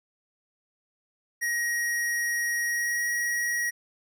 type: tone with pitch glide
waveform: square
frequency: 1890 to 1902 Hz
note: A#6 to A#6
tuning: +23 to +34 cents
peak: -26 dBFS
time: 1.41-3.71 s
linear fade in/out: 20 ms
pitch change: +11 cents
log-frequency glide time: 2.67-3.1 s
effects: none